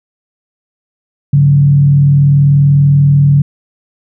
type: tone with frequency modulation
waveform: sine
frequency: 142.1 Hz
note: C#3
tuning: 43 cents sharp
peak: -4 dBFS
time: 1.33-3.42 s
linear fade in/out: 5 ms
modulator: 40.4 Hz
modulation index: 0.37
effects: none